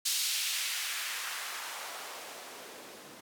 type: noise with band-pass filter sweep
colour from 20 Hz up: blue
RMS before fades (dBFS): -37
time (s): 0.05-3.21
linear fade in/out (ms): 10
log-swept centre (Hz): 4300 to 240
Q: 1.1
effects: none